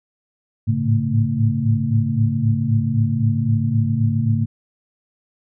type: tone cluster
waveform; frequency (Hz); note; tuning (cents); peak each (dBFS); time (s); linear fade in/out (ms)
sine; 105.3 / 109.1 / 113 / 140.2 / 225.7; G#2 / A2 / A2 / C#3 / A3; +24 / -14 / +47 / +20 / +44; -22; 0.67-4.46; 20
effects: none